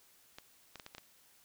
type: clicks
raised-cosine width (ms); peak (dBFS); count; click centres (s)
0.2; -29; 6; 0.385 / 0.757 / 0.798 / 0.864 / 0.949 / 0.982
effects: white hiss -65 dBFS RMS until 1.44 s